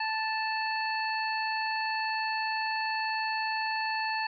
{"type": "harmonic tone", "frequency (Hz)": 879, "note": "A5", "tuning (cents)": -2, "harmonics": [1, 2, 3, 5], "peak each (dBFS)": [-31, -34, -36, -38], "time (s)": [0, 4.27], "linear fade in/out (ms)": 5, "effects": []}